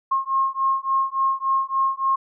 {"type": "beating tone pair", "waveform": "sine", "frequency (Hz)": [1073, 1076.5], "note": ["C6", "C6"], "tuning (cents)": [43, 49], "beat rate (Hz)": 3.5, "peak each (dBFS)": -22, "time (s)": [0.11, 2.16], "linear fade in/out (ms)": 10, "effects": []}